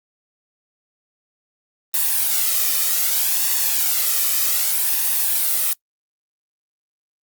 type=noise with flanger; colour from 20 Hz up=blue; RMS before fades=-19 dBFS; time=1.94-5.73 s; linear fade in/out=2 ms; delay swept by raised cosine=1.1 to 1.65 ms; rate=0.64 Hz; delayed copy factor=+0.5; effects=noise-tail reverb RT60 0.1 s tail -24 dB re dry + Opus 32 kbps